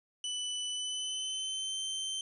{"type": "tone with pitch glide", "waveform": "sawtooth", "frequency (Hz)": [2986, 3109], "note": ["F#7", "G7"], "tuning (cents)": [15, -15], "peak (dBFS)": -31, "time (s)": [0.24, 2.21], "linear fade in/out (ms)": 2, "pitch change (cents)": 70, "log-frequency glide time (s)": [0.7, 1.8], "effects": ["resampled to 24000 Hz", "12-bit"]}